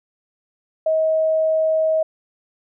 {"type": "tone", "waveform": "sine", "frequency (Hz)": 635, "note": "D#5", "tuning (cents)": 35, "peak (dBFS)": -15, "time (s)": [0.86, 2.03], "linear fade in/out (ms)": 5, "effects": []}